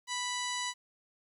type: harmonic tone with a mistuned harmonic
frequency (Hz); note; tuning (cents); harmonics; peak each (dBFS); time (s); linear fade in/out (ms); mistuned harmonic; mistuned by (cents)
987.8; B5; 0; 1 / 2 / 3 / 4 / 5 / 6 / 7 / 8 / 10; -38 / -39 / -42 / -40 / -46 / -43 / -44 / -46 / -47; 0.07-0.74; 50; 5; -43
effects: 11-bit